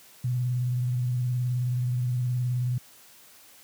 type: tone with vibrato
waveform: sine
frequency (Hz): 124.1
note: B2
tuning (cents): +9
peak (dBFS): -23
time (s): 0.24-2.78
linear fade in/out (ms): 5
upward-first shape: sine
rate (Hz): 19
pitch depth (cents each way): 42
effects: white hiss -53 dBFS RMS until 3.63 s + high-pass 80 Hz 12 dB/octave

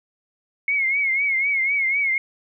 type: tone with vibrato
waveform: sine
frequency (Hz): 2187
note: C#7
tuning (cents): -24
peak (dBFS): -18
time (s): 0.68-2.18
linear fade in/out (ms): 2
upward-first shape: triangle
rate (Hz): 4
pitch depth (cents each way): 95
effects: none

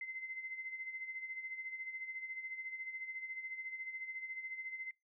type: tone with tremolo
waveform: sine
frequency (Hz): 2065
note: C7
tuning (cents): -23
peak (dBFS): -39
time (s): 0.01-4.91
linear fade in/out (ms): 2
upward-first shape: sine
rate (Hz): 14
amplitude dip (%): 60
effects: noise-tail reverb RT60 0.2 s tail -25 dB re dry

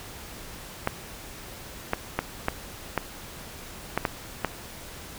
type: clicks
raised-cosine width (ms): 0.5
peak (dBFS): -8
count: 8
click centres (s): 0.874 / 1.934 / 2.19 / 2.484 / 2.977 / 3.976 / 4.052 / 4.447
effects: pink hiss -42 dBFS RMS until 5.18 s

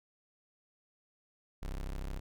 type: tone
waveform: 35% pulse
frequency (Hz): 33.13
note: C1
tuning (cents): +22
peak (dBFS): -35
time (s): 1.62-2.2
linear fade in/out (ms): 10
effects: none

